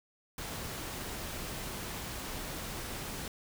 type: noise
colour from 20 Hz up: pink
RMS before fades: -40 dBFS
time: 0.38-3.28 s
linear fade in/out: 2 ms
effects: none